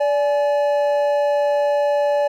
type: tone pair together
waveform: triangle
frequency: 580 / 841.6 Hz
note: D5 / G#5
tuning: -22 / +23 cents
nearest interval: tritone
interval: 645 cents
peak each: -14 / -22 dBFS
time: 0-2.28 s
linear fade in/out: 10 ms
effects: none